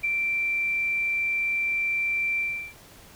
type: tone with ADSR envelope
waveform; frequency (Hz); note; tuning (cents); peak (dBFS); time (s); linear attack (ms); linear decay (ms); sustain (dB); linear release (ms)
sine; 2349; D7; 0; -20; 0.03-2.74; 18; 6; -3; 350
effects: pink hiss -50 dBFS RMS until 3.15 s